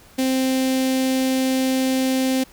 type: tone with notch filter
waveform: sawtooth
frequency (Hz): 261.6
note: C4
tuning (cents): 0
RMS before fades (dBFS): -20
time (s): 0.18-2.44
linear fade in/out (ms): 10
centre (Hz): 1200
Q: 0.71
effects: pink hiss -49 dBFS RMS until 2.52 s